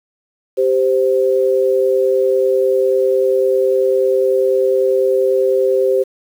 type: tone pair together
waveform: sine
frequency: 390.9 / 521 Hz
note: G4 / C5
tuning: -5 / -7 cents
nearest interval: perfect fourth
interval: 498 cents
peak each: -14 dBFS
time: 0.57-6.04 s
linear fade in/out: 20 ms
effects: 7-bit